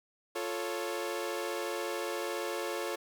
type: chord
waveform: sawtooth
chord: F augmented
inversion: none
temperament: equal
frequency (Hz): 349.2 / 440 / 554.4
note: F4 / A4 / C#5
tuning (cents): 0 / 0 / 0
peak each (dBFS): -34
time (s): 0.35-2.96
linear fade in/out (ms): 10
effects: none